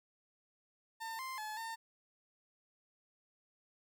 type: tone with pitch steps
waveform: 30% pulse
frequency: 902 / 1046 / 858 / 906 Hz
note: A5 / C6 / A5 / A#5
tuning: +43 / -1 / -44 / -50 cents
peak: -38 dBFS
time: 1-1.76 s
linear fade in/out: 20 ms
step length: 190 ms
effects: none